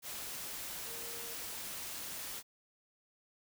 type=tone in noise; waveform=sine; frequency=466.2 Hz; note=A#4; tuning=in tune; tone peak=-52 dBFS; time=0.84-1.37 s; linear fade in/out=50 ms; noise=white; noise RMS=-43 dBFS; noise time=0.02-2.43 s; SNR=-12 dB; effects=none